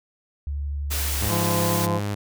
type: tone with vibrato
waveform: sine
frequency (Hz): 71.6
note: D2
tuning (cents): -43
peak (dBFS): -25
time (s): 0.47-1.28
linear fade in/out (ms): 0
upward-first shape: square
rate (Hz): 12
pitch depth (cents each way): 9
type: noise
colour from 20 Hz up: white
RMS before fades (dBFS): -28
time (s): 0.9-1.87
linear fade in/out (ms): 20
type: tone with pitch glide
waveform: sawtooth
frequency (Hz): 103.4 to 102.21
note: G#2 to G#2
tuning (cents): -7 to -27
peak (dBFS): -21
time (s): 1.21-2.15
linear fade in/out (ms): 10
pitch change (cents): -20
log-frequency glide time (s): 1.37-1.42
type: harmonic tone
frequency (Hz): 171.2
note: F3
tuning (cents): -34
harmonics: 1 / 2 / 3 / 4 / 5 / 6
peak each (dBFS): -26 / -31 / -28 / -34 / -34 / -30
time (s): 1.28-2.01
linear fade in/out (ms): 50
effects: none